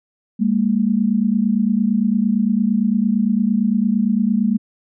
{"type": "tone pair together", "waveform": "sine", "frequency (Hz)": [200.9, 229.7], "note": ["G3", "A#3"], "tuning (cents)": [43, -25], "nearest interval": "major second", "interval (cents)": 232, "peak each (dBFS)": -17, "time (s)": [0.39, 4.58], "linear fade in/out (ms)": 20, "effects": []}